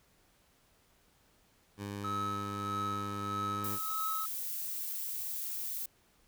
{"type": "tone with pitch glide", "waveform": "15% pulse", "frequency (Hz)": [101.2, 102.73], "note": ["G#2", "G#2"], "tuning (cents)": [-44, -18], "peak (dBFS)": -32, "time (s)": [1.77, 3.79], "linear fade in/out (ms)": 50, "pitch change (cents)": 26, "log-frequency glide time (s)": [3.49, 3.62]}
{"type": "tone with tremolo", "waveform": "triangle", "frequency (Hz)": 1287, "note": "E6", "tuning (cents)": -42, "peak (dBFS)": -31, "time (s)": [2.04, 4.26], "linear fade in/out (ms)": 5, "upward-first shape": "sine", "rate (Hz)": 1.6, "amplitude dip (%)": 55}
{"type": "noise", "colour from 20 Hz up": "violet", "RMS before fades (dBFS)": -38, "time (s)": [3.64, 5.86], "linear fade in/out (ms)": 5}
{"effects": ["pink hiss -68 dBFS RMS until 6.27 s"]}